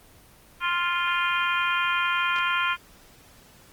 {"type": "harmonic tone", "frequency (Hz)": 349.2, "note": "F4", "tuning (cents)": 0, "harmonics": [3, 4, 5, 6, 7, 8, 9], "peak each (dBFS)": [-27, -26, -33, -35, -29, -38, -33], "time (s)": [0.6, 2.77], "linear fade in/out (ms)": 50}
{"type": "clicks", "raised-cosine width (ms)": 0.2, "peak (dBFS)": -21, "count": 2, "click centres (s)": [2.363, 2.386]}
{"effects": ["pink hiss -53 dBFS RMS until 3.72 s", "Opus 24 kbps"]}